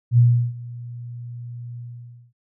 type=tone with ADSR envelope; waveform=sine; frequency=120 Hz; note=B2; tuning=49 cents flat; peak=-9 dBFS; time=0.11-2.33 s; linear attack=69 ms; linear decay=350 ms; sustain=-22 dB; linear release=550 ms; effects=none